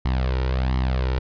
sawtooth tone with flanger, 64.2 Hz, C2, 32 cents flat, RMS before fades -22 dBFS, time 0.05-1.19 s, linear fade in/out 5 ms, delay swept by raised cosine 0.97 to 2.17 ms, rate 1.4 Hz, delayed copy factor +0.65, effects resampled to 11025 Hz

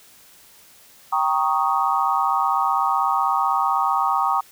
sine chord, Eb dominant seventh, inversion first, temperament equal, 784 / 932.3 / 1108.7 / 1244.5 Hz, G5 / Bb5 / Db6 / Eb6, 0 / 0 / 0 / 0 cents, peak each -23 dBFS, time 1.12-4.41 s, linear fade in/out 10 ms, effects white hiss -50 dBFS RMS until 4.51 s

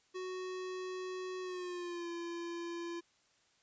square tone with pitch glide, 370 to 341.3 Hz, F#4 to F4, 0 to -40 cents, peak -40 dBFS, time 0.14-3.01 s, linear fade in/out 20 ms, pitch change -140 cents, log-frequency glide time 1.41-2.09 s, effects white hiss -71 dBFS RMS until 3.62 s + resampled to 16000 Hz

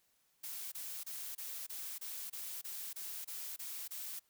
blue noise bursts, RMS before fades -44 dBFS, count 12, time 0.43-4.196 s, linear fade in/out 10 ms, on 290 ms, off 26 ms, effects white hiss -75 dBFS RMS until 4.29 s

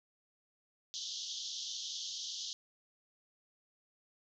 pink band-pass noise, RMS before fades -42 dBFS, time 0.94-2.53 s, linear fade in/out 0 ms, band 3100 to 6600 Hz, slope 96 dB/octave, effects none

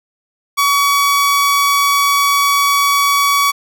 sawtooth tone, 1132 Hz, C#6, 36 cents sharp, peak -7 dBFS, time 0.57-3.52 s, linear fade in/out 20 ms, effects none

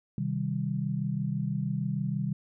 sine chord, C minor, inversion none, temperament just, 130.81 / 156.98 / 196.22 Hz, C3 / Eb3 / G3, 0 / +16 / +2 cents, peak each -32 dBFS, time 0.18-2.33 s, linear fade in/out 2 ms, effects none

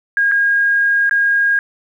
sine tone with dropouts, 1628 Hz, G#6, 35 cents flat, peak -11 dBFS, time 0.17-1.59 s, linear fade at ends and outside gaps 1 ms, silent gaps 0.315-0.319 / 1.095-1.11 s, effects 8-bit

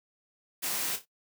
white noise with echo, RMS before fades -32 dBFS, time 0.62-0.97 s, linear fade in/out 20 ms, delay 29 ms, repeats 3, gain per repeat -10 dB, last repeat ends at 1.057 s, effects noise-tail reverb RT60 0.1 s tail -17 dB re dry + high-pass 150 Hz 12 dB/octave

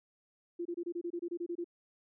sine tone bursts, 345.3 Hz, F4, 20 cents flat, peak -34 dBFS, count 12, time 0.59-1.644 s, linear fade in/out 10 ms, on 64 ms, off 26 ms, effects none

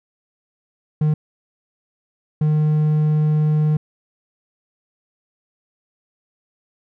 triangle tone bursts at uneven times, 152.7 Hz, D#3, 32 cents flat, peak -12 dBFS, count 2, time 1.01-1.14 / 2.41-3.77 s, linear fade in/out 5 ms, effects none

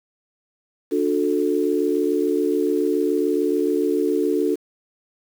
sine chord, D major, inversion none, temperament equal with one note detuned, 293.7 / 360.7 / 440 Hz, D4 / F#4 / A4, 0 / -44 / 0 cents, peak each -22 dBFS, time 0.91-4.56 s, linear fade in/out 20 ms, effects 7-bit

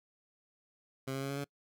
15% pulse tone with pitch steps, 133.5 / 135.52 / 137.57 / 139.65 / 141.77 Hz, C3 / C#3 / C#3 / C#3 / C#3, +35 / -39 / -13 / +13 / +39 cents, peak -29 dBFS, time 1.07-1.445 s, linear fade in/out 10 ms, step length 75 ms, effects noise-tail reverb RT60 0.1 s tail -25 dB re dry

